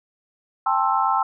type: chord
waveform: sine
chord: A minor seventh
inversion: third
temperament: just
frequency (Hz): 792 / 880 / 1056 / 1320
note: G5 / A5 / C6 / E6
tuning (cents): +18 / 0 / +16 / +2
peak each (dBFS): -23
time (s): 0.66-1.23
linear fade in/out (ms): 5
effects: none